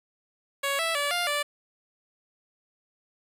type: tone with pitch steps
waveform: 10% pulse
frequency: 557 / 659 / 576 / 702 / 584 Hz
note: C#5 / E5 / D5 / F5 / D5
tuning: +8 / -1 / -34 / +9 / -10 cents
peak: -17 dBFS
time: 0.63-1.43 s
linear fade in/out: 10 ms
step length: 160 ms
effects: resampled to 32000 Hz + 9-bit